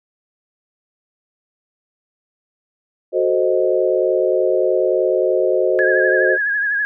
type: chord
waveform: sine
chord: F# diminished seventh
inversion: none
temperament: equal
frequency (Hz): 370 / 440 / 523.3 / 622.3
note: F#4 / A4 / C5 / Eb5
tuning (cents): 0 / 0 / 0 / 0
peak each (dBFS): -18 / -22 / -18 / -20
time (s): 3.12-6.38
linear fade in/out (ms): 50
type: tone with vibrato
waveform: sine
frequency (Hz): 1661.2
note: G#6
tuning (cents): 0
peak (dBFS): -16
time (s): 5.79-6.85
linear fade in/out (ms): 0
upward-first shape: triangle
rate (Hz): 12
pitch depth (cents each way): 67
effects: none